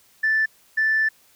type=tone bursts at uneven times; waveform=sine; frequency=1760 Hz; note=A6; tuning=in tune; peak=-16 dBFS; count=2; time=0.23-0.46 / 0.77-1.09 s; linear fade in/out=10 ms; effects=tanh soft clip ceiling -13 dBFS + white hiss -57 dBFS RMS until 1.35 s